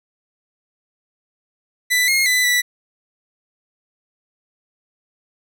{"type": "tone with pitch steps", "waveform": "sawtooth", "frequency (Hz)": [1989, 2145, 2000, 1966], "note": ["B6", "C7", "B6", "B6"], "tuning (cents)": [12, 42, 21, -8], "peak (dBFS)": -11, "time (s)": [1.9, 2.62], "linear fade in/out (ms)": 20, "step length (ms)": 180, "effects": []}